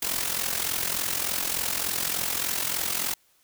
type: noise with amplitude modulation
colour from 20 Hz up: white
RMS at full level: -25 dBFS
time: 0.02-3.14 s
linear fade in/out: 5 ms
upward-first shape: sine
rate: 43.4 Hz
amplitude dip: 70%
effects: white hiss -64 dBFS RMS until 3.43 s